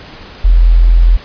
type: tone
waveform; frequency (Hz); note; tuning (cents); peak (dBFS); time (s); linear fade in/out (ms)
sine; 42.3; E1; +45; -3; 0.44-1.17; 10
effects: pink hiss -33 dBFS RMS until 1.24 s + resampled to 11025 Hz